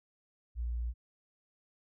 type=tone; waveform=sine; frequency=59 Hz; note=A#1; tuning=22 cents sharp; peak=-32 dBFS; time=0.55-0.94 s; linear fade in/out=50 ms; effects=none